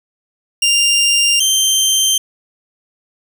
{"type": "tone pair in turn", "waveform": "20% pulse", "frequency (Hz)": [2794, 3136], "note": ["F7", "G7"], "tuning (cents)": [0, 0], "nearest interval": "major second", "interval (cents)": 200, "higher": "second", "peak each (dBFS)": -6, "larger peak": "neither", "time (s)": [[0.62, 1.4], [1.4, 2.18]], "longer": "neither", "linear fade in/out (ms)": 5, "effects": []}